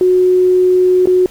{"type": "tone with dropouts", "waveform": "sine", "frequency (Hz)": 366.2, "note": "F#4", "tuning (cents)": -18, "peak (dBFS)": -7, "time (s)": [0.01, 1.26], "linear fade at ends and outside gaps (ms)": 1, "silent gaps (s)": [1.057, 1.072], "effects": ["pink hiss -40 dBFS RMS until 1.3 s"]}